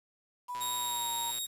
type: tone with pitch glide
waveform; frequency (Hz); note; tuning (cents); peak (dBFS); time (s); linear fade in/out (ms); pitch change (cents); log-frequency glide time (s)
sine; 985 to 934; B5 to A#5; -5 to +3; -35; 0.48-1.32; 20; -92; 0.77-1.11
type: click train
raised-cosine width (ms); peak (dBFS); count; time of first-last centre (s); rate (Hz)
0.2; -29; 102; 0.55-1.385; 121
type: tone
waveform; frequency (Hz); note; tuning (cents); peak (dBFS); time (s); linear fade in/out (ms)
15% pulse; 3757; A#7; +13; -26; 0.6-1.47; 20
effects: resampled to 32000 Hz + 9-bit